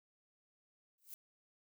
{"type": "noise with exponential growth", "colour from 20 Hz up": "violet", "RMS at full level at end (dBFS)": -45, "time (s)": [0.98, 1.14], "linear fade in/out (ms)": 1, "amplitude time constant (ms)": 34, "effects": []}